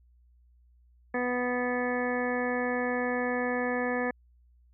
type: harmonic tone with a mistuned harmonic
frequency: 247.3 Hz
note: B3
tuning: 3 cents sharp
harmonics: 1 / 2 / 3 / 4 / 5 / 7 / 8 / 9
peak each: -32 / -31 / -36 / -40 / -41 / -34 / -43 / -42 dBFS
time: 1.14-4.11 s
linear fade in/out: 5 ms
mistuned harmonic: 9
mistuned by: -15 cents
effects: added 60 Hz sine -58 dBFS peak until 4.73 s